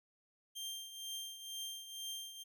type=tone with tremolo; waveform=sawtooth; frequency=3174 Hz; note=G7; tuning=21 cents sharp; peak=-37 dBFS; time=0.55-2.44 s; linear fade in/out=20 ms; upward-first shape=triangle; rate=2.1 Hz; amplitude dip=70%; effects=none